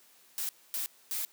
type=noise bursts at uneven times; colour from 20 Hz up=blue; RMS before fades=-34 dBFS; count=3; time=0.38-0.49 / 0.74-0.86 / 1.11-1.25 s; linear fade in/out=0 ms; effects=white hiss -61 dBFS RMS until 1.32 s + high-pass 200 Hz 12 dB/octave